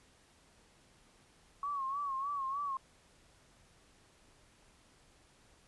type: tone with vibrato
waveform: sine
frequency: 1108.7 Hz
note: C#6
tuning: in tune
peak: -34 dBFS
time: 1.63-2.77 s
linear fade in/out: 2 ms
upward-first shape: sine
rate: 3.3 Hz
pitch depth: 80 cents each way
effects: pink hiss -65 dBFS RMS until 5.67 s + resampled to 24000 Hz